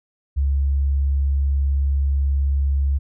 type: tone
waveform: sine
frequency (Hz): 69.3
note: C#2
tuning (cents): 0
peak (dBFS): -16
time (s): 0.36-2.99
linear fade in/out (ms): 20
effects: none